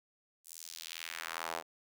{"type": "tone with high-pass filter sweep", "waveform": "sawtooth", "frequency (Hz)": 82.41, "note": "E2", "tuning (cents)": 0, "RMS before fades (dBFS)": -43, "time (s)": [0.44, 1.63], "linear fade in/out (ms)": 50, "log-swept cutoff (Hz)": [9100, 630], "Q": 1.4, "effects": []}